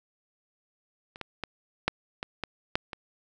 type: clicks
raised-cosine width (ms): 0.3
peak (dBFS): -27 / -19 / -16 / -7 / -17 / -15 / -8 / -20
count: 8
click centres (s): 1.159 / 1.213 / 1.437 / 1.88 / 2.229 / 2.437 / 2.755 / 2.932
effects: none